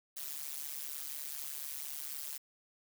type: noise with amplitude modulation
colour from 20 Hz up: blue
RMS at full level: -38 dBFS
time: 0.16-2.38 s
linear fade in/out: 10 ms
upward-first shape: sine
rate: 144 Hz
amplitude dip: 100%
effects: none